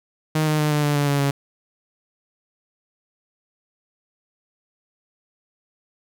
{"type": "tone with pitch steps", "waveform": "sawtooth", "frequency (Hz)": [155.56, 153.24, 150.96, 148.71, 146.49, 144.31, 142.16, 140.04], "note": ["D#3", "D#3", "D3", "D3", "D3", "D3", "C#3", "C#3"], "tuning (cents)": [0, -26, 48, 22, -4, -30, 44, 18], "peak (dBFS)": -14, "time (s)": [0.35, 1.31], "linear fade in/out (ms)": 5, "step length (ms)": 120, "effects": []}